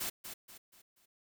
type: noise with echo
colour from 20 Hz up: white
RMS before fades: -37 dBFS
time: 0-0.1 s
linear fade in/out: 10 ms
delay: 240 ms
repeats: 4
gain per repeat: -8 dB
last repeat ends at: 1.06 s
effects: none